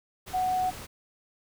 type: tone in noise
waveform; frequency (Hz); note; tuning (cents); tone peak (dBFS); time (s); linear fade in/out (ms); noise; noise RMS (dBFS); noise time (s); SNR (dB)
sine; 740; F#5; 0; -24; 0.33-0.71; 20; pink; -42; 0.26-0.87; +15
effects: none

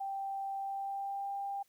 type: tone with pitch glide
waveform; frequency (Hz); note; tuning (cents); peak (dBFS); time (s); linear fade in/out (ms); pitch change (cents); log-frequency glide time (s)
sine; 784 to 795.4; G5 to G5; 0 to +25; -35; 0-1.63; 10; +25; 0.57-1.32
effects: white hiss -72 dBFS RMS until 1.68 s

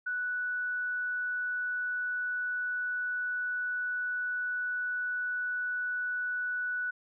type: tone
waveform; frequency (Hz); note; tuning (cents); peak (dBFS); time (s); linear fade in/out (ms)
sine; 1480; F#6; 0; -30; 0.06-6.91; 10
effects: none

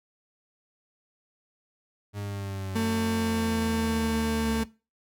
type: linear sweep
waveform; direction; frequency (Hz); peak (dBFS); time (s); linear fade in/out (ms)
40% pulse; down; 102.8 to 70.9; -31; 2.13-4.66; 50
type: tone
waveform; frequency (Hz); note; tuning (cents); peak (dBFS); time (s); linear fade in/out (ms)
35% pulse; 225; A3; +39; -23; 2.75-4.64; 10
effects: noise-tail reverb RT60 0.3 s tail -20 dB re dry

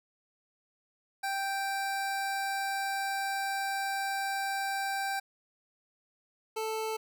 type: tone pair in turn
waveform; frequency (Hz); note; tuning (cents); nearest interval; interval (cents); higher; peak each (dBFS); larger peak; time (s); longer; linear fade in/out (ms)
25% pulse; 784 / 440; G5 / A4; 0 / 0; minor seventh; 1000; first; -27 / -28; first; 1.23-5.2 / 6.56-6.97; first; 10
effects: none

